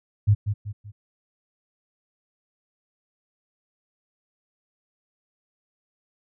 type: tone with echo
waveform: sine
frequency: 103.7 Hz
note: G#2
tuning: 2 cents flat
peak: -13 dBFS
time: 0.27-0.35 s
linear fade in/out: 20 ms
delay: 190 ms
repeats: 3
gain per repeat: -8 dB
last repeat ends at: 0.92 s
effects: none